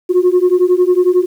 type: beating tone pair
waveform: sine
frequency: 355.9 / 366.9 Hz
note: F4 / F#4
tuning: +33 / -15 cents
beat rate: 11 Hz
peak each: -10 dBFS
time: 0.09-1.26 s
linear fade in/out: 20 ms
effects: tanh soft clip ceiling -4 dBFS + 7-bit